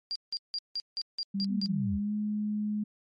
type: tone bursts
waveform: sine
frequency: 4771 Hz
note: D8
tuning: 26 cents sharp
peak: -30 dBFS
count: 8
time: 0.11-1.66 s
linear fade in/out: 0 ms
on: 45 ms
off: 170 ms
type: tone with pitch glide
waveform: sine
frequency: 197.4 to 210.3 Hz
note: G3 to G#3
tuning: +12 to +22 cents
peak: -28 dBFS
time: 1.34-2.84 s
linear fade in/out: 10 ms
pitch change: +110 cents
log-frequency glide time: 1.87-2.13 s
type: linear sweep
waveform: sine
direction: down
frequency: 261.6 to 61.74 Hz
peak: -31 dBFS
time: 1.48-2 s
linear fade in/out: 50 ms
effects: MP3 48 kbps